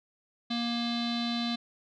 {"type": "tone with low-pass filter", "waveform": "square", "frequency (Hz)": 236.1, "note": "A#3", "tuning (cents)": 22, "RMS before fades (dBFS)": -31, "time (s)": [0.5, 1.56], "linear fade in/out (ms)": 10, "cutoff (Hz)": 3900, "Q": 9.6, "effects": []}